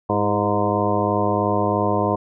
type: harmonic tone with a mistuned harmonic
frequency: 103 Hz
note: G#2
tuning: 14 cents flat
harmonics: 1 / 2 / 3 / 4 / 5 / 6 / 7 / 9 / 10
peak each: -26 / -26 / -26 / -26 / -26 / -26 / -26 / -26 / -26 dBFS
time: 0.09-2.16 s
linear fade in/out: 10 ms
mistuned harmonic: 3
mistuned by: +52 cents
effects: none

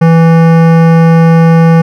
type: tone with hard clipping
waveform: sine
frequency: 164.81 Hz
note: E3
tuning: in tune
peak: -4 dBFS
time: 0.01-1.82 s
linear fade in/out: 10 ms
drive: 17 dB
effects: none

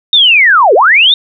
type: linear two-way sweep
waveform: sine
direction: down then up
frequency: 3729 to 368.3 to 3729 Hz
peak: -3 dBFS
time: 0.13-1.14 s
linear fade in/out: 2 ms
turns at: 0.74 s
effects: none

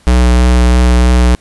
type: tone with vibrato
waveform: square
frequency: 61.4 Hz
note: B1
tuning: 9 cents flat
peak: -6 dBFS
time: 0.07-1.35 s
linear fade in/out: 0 ms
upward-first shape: triangle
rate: 3.1 Hz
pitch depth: 16 cents each way
effects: pink hiss -47 dBFS RMS until 1.4 s + resampled to 24000 Hz

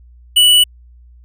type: tone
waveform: square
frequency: 2955 Hz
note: F#7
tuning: 3 cents flat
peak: -7 dBFS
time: 0.36-0.64 s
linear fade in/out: 10 ms
effects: added 60 Hz sine -40 dBFS peak until 1.24 s

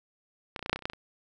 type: clicks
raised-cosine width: 0.3 ms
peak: -18 / -24 / -21 / -18 / -13 / -9 / -18 / -30 / -30 / -13 / -18 / -26 dBFS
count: 12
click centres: 0.562 / 0.593 / 0.627 / 0.661 / 0.696 / 0.73 / 0.76 / 0.791 / 0.823 / 0.855 / 0.899 / 0.934 s
effects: none

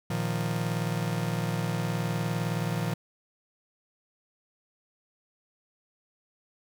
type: chord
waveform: 45% pulse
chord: Bb suspended fourth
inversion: none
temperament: just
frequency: 116.54 / 155.39 / 174.81 Hz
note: Bb2 / Eb3 / F3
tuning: 0 / -2 / +2 cents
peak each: -32 dBFS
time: 0.1-2.94 s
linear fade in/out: 5 ms
effects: none

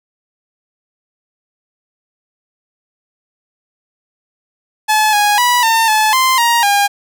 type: tone with pitch steps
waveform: sawtooth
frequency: 859 / 828 / 978 / 904 / 863 / 1041 / 940 / 809 Hz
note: A5 / G#5 / B5 / A5 / A5 / C6 / A#5 / G#5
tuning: -42 / -5 / -17 / +47 / -34 / -9 / +14 / -46 cents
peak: -6 dBFS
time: 4.88-6.88 s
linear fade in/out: 20 ms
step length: 250 ms
effects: none

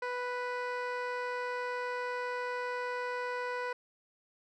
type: tone with low-pass filter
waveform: 15% pulse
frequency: 493.9 Hz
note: B4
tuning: in tune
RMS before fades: -36 dBFS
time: 0.02-3.73 s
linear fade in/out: 5 ms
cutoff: 3000 Hz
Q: 0.6
effects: none

